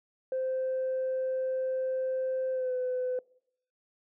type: tone with pitch glide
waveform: sine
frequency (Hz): 520 to 505.2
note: C5 to B4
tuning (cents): -11 to +39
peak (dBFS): -27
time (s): 0.32-3.19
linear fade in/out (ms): 2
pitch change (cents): -50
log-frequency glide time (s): 2.52-2.73
effects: noise-tail reverb RT60 0.7 s tail -24 dB re dry + tanh soft clip ceiling -25 dBFS